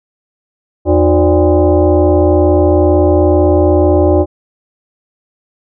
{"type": "tone with frequency modulation", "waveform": "sine", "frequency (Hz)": 140.4, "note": "C#3", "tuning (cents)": 22, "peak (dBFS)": -6, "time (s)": [0.85, 4.26], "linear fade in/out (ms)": 50, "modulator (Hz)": 223, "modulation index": 2.4, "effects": []}